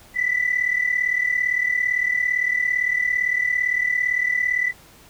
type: tone pair together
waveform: sine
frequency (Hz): 1959 / 1996.7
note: B6 / B6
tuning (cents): -15 / +18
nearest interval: unison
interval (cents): 33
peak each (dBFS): -22 / -20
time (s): 0.14-4.73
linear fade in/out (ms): 50
effects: tanh soft clip ceiling -11 dBFS + pink hiss -49 dBFS RMS until 5.09 s